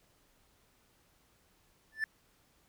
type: tone with exponential growth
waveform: triangle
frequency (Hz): 1760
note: A6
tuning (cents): 0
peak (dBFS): -24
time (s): 1.92-2.04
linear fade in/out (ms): 1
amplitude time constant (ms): 25
effects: tanh soft clip ceiling -20 dBFS + pink hiss -69 dBFS RMS until 2.68 s